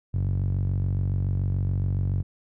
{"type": "tone with band-pass filter", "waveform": "sawtooth", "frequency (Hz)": 47.05, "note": "F#1", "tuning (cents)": 30, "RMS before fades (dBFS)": -25, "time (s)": [0.13, 2.23], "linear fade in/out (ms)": 20, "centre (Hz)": 110, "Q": 3.7, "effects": []}